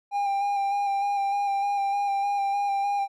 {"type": "tone with vibrato", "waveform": "triangle", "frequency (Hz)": 801, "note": "G5", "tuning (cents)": 37, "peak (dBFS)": -21, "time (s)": [0.11, 3.08], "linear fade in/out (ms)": 50, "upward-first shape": "square", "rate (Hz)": 3.3, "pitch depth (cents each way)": 17, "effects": []}